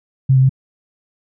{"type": "tone with pitch steps", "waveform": "sine", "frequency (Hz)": [133.1, 130.8, 132.7], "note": ["C3", "C3", "C3"], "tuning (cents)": [30, 0, 25], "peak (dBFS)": -8, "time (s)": [0.29, 0.494], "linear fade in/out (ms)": 10, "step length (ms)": 68, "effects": []}